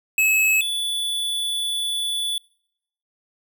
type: tone pair in turn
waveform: square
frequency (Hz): 2583 / 3455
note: E7 / A7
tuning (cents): -36 / -32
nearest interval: perfect fourth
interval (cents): 504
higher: second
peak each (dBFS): -16 / -23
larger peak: first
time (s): 0.18-0.61 / 0.61-2.38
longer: second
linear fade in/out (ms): 2
effects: noise-tail reverb RT60 0.8 s tail -26 dB re dry